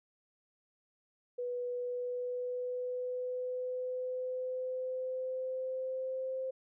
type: tone with pitch glide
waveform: sine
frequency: 490.8 to 523 Hz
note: B4 to C5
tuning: -11 to -1 cents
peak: -34 dBFS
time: 1.38-6.51 s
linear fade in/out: 10 ms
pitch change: +110 cents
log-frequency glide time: 1.68-6.38 s
effects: none